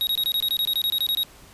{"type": "tone bursts", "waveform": "square", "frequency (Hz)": 3789, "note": "A#7", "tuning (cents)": 27, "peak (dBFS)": -21, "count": 15, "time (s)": [0.01, 1.232], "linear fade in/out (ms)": 0, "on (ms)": 60, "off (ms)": 23, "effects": ["pink hiss -49 dBFS RMS until 1.53 s", "resampled to 32000 Hz"]}